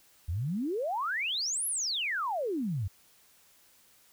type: exponential two-way sweep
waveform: sine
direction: up then down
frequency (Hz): 75 to 11480 to 86.8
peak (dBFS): -29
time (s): 0.28-2.88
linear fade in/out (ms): 10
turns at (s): 1.67
effects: white hiss -62 dBFS RMS until 4.12 s